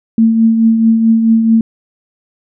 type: tone with tremolo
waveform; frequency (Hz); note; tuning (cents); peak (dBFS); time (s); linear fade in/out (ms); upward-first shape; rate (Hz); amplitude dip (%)
sine; 225.4; A3; +42; -4; 0.18-1.61; 2; triangle; 4.6; 50
effects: none